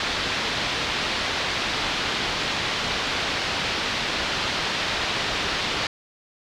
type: low-pass noise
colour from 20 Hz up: white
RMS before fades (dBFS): -26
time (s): 0-5.87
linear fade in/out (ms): 2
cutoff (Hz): 4300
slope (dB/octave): 24
effects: none